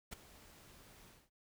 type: noise with ADSR envelope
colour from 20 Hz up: pink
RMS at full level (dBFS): -43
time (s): 0.11-1.3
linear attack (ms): 20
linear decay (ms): 10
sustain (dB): -17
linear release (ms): 220
effects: none